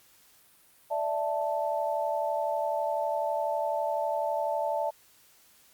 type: chord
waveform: sine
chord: D suspended second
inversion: none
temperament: equal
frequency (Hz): 587.3 / 659.3 / 880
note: D5 / E5 / A5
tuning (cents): 0 / 0 / 0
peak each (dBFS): -31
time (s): 0.9-4.91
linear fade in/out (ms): 20
effects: white hiss -60 dBFS RMS until 5.73 s + Opus 48 kbps